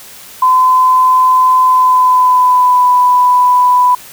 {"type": "tone with pitch glide", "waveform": "sine", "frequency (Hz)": [1020, 993.3], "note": ["C6", "B5"], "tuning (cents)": [-44, 10], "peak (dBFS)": -5, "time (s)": [0.42, 3.95], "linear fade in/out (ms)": 5, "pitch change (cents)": -46, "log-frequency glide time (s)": [1.63, 2.9], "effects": ["white hiss -34 dBFS RMS until 4.12 s"]}